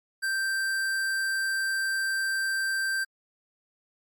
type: tone with hard clipping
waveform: sine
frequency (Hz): 1568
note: G6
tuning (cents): 0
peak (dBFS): -27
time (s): 0.22-3.05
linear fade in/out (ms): 20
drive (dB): 16
effects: MP3 96 kbps